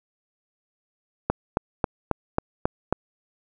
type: click train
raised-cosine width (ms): 1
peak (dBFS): -6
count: 7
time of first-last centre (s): 1.3-2.926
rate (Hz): 3.69
effects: none